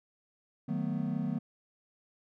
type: chord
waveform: triangle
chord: B dominant seventh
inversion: first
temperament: just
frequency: 154.34 / 185.21 / 222.2 / 246.9 Hz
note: D#3 / F#3 / A3 / B3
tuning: -14 / +2 / +17 / 0 cents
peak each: -34 dBFS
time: 0.68-1.39 s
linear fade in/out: 10 ms
effects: none